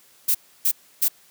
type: noise bursts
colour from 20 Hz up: violet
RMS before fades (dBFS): -19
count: 3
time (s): 0.28-1.084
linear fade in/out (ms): 10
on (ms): 68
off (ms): 300
effects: white hiss -55 dBFS RMS until 1.3 s + high-pass 100 Hz 12 dB/octave